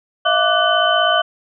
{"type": "tone cluster", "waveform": "sine", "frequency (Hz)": [638, 694, 1170, 1490, 3047], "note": ["D#5", "F5", "D6", "F#6", "G7"], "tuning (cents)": [43, -11, -7, 12, -50], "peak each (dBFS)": -19, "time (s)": [0.25, 1.22], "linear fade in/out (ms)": 10, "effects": []}